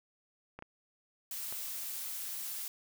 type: clicks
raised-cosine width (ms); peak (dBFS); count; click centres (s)
0.5; -30; 3; 0.59 / 0.624 / 1.525
type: noise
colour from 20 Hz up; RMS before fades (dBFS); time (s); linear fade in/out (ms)
blue; -40; 1.31-2.68; 2
effects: none